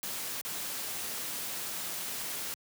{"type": "noise with dropouts", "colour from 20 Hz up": "white", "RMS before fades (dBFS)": -37, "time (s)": [0.03, 2.54], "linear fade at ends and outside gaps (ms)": 0, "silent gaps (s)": [0.413, 0.45], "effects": ["high-pass 100 Hz 12 dB/octave"]}